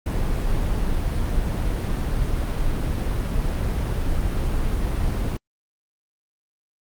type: noise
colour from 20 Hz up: brown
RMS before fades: -22 dBFS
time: 0.06-5.37 s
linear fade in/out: 5 ms
effects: Opus 32 kbps